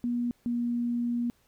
sine tone pair in turn, 240.7 / 238.8 Hz, B3 / A#3, -44 / +42 cents, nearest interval unison, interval 14 cents, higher first, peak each -26 dBFS, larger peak neither, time 0.04-0.31 / 0.46-1.3 s, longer second, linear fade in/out 0 ms, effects pink hiss -67 dBFS RMS until 1.47 s

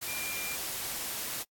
sine tone in noise, 2390 Hz, D7, 30 cents sharp, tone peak -37 dBFS, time 0.07-0.56 s, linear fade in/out 20 ms, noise white, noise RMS -36 dBFS, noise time 0.01-1.44 s, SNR -4 dB, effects noise-tail reverb RT60 0.1 s tail -26 dB re dry + AAC 64 kbps

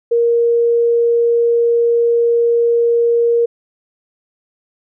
sine tone, 469.2 Hz, A#4, 11 cents sharp, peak -10 dBFS, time 0.11-3.46 s, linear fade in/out 10 ms, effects none

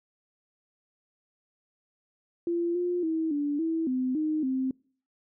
sine tone with pitch steps, 342.4 / 353.8 / 321.6 / 290 / 325.6 / 256.3 / 309.2 / 261.6 Hz, F4 / F4 / E4 / D4 / E4 / C4 / D#4 / C4, -34 / +23 / -43 / -22 / -21 / -36 / -11 / 0 cents, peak -25 dBFS, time 2.47-4.71 s, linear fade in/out 2 ms, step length 280 ms, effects noise-tail reverb RT60 0.5 s tail -26 dB re dry

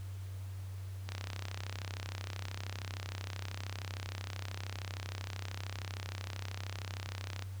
click train, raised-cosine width 0.2 ms, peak -23 dBFS, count 210, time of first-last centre 1.09-7.423 s, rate 33 Hz, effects added 95 Hz sine -40 dBFS peak until 7.6 s + pink hiss -58 dBFS RMS until 7.6 s

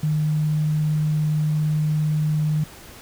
sine tone, 152.9 Hz, D#3, 30 cents flat, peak -18 dBFS, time 0.03-2.64 s, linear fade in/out 5 ms, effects pink hiss -43 dBFS RMS until 3.01 s

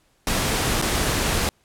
pink noise with dropouts, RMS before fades -22 dBFS, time 0.27-1.49 s, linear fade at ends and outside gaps 1 ms, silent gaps 0.816-0.823 s, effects pink hiss -63 dBFS RMS until 1.64 s + low-pass 12000 Hz 12 dB/octave

